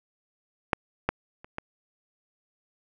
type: clicks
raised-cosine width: 0.5 ms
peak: -6 / -8 / -29 / -17 dBFS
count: 4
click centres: 0.732 / 1.09 / 1.445 / 1.584 s
effects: none